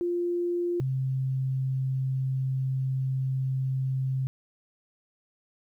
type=tone pair in turn; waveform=sine; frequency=349.2 / 132.05 Hz; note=F4 / C3; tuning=0 / +16 cents; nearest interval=octave + perfect fourth; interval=1684 cents; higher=first; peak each=-25 dBFS; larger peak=neither; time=0.01-0.8 / 0.8-4.27 s; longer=second; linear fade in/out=0 ms; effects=11-bit